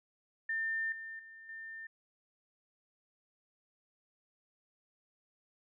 sine tone with level steps, 1800 Hz, A6, 39 cents sharp, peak -32 / -42 / -50 / -43 dBFS, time 0.49-1.87 s, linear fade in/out 5 ms, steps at 0.92 / 1.19 / 1.49 s, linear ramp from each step 2 ms, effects none

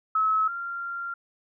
sine tone pair in turn, 1292 / 1384.9 Hz, E6 / F6, -35 / -15 cents, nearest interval minor second, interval 120 cents, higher second, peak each -20 / -30 dBFS, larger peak first, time 0.15-0.48 / 0.48-1.14 s, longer second, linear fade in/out 5 ms, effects none

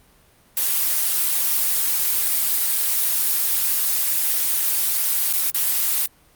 blue noise with dropouts, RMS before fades -20 dBFS, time 0.57-6.06 s, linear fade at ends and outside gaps 1 ms, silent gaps 5.328-5.336 / 5.503-5.545 s, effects pink hiss -55 dBFS RMS until 6.35 s + Opus 32 kbps

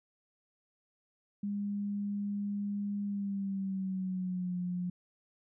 sine tone with pitch glide, 203.1 to 178.86 Hz, G#3 to F3, -38 to +42 cents, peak -32 dBFS, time 1.43-4.9 s, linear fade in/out 5 ms, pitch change -220 cents, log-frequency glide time 3.04-4.57 s, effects none

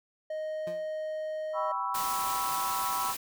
triangle tone, 622.3 Hz, D#5, in tune, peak -30 dBFS, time 0.3-1.72 s, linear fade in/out 5 ms
25% pulse tone with exponential decay, 174.3 Hz, F3, 3 cents flat, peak -35 dBFS, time 0.67-0.9 s, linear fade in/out 2 ms, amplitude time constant 50 ms
sine chord, C# half-diminished seventh, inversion second, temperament equal, 784 / 987.8 / 1108.7 / 1318.5 Hz, G5 / B5 / C#6 / E6, 0 / 0 / 0 / 0 cents, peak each -38 / -32 / -36 / -35 dBFS, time 1.53-3.15 s, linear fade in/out 50 ms
white noise, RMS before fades -36 dBFS, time 1.94-3.17 s, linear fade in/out 10 ms
effects none

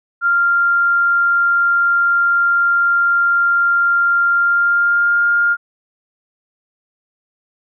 sine tone with pitch glide, 1392 to 1408.2 Hz, F6 to F6, -6 to +14 cents, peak -11 dBFS, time 0.21-5.57 s, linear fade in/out 50 ms, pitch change +20 cents, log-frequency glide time 4.33-5.25 s, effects none

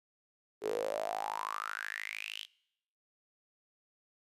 sawtooth tone with high-pass filter sweep, 53 Hz, G#1, 36 cents sharp, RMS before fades -38 dBFS, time 0.61-2.47 s, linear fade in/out 50 ms, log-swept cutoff 400 to 3300 Hz, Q 9.3, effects noise-tail reverb RT60 0.8 s tail -24 dB re dry + resampled to 32000 Hz

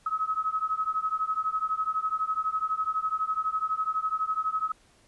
sine beating tone pair, 1275 / 1287 Hz, D#6 / E6, +42 / -42 cents, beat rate 12 Hz, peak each -29 dBFS, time 0.06-4.72 s, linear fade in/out 5 ms, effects pink hiss -61 dBFS RMS until 5.07 s + resampled to 24000 Hz

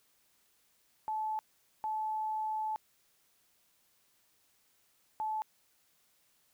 sine tone bursts at uneven times, 867 Hz, A5, 26 cents flat, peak -32 dBFS, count 3, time 1.08-1.39 / 1.84-2.76 / 5.2-5.42 s, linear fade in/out 0 ms, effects white hiss -71 dBFS RMS until 6.53 s

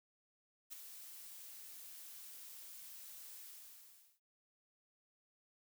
blue noise with ADSR envelope, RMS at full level -45 dBFS, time 0.7-4.2 s, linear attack 31 ms, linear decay 5 ms, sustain -8 dB, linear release 800 ms, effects none

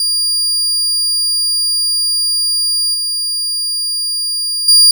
35% pulse tone with level steps, 4800 Hz, D8, 37 cents sharp, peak -11 / -14 / -3 dBFS, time 0-4.91 s, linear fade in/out 2 ms, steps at 2.94 / 4.68 s, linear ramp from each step 5 ms, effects none

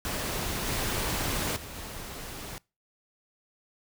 pink noise with level steps, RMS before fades -32 / -30 / -42 / -40 dBFS, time 0.05-2.58 s, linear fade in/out 0 ms, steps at 0.66 / 1.56 / 1.75 s, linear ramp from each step 5 ms, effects noise-tail reverb RT60 0.3 s tail -25 dB re dry

